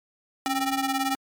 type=ring-modulated tone; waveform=sawtooth; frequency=530 Hz; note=C5; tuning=22 cents sharp; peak=-17 dBFS; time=0.46-1.15 s; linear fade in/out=0 ms; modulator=256 Hz; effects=MP3 96 kbps